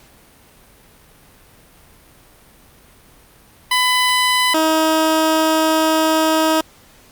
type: tone pair in turn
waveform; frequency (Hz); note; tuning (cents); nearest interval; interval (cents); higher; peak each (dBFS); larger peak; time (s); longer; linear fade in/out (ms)
15% pulse; 1002 / 317.2; B5 / D#4; +25 / +33; octave + minor sixth; 1992; first; -7; neither; 3.71-4.54 / 4.54-6.61; second; 5
effects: pink hiss -48 dBFS RMS until 7.11 s + Opus 48 kbps